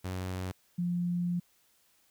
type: tone pair in turn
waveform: sawtooth / sine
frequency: 92.5 / 175.37 Hz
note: F#2 / F3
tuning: 0 / +7 cents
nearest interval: major seventh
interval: 1107 cents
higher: second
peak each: -30 / -28 dBFS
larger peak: second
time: 0.04-0.52 / 0.78-1.4 s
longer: second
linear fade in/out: 10 ms
effects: white hiss -68 dBFS RMS until 2.1 s